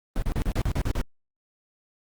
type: noise bursts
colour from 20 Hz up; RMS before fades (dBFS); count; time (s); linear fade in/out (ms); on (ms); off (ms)
brown; -24; 9; 0.16-1.013; 0; 61; 38
effects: Opus 32 kbps